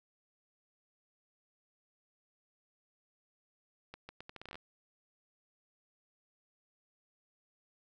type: accelerating click train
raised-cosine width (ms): 0.3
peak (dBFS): -30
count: 12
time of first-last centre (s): 3.94-4.555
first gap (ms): 150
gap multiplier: 0.77
effects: none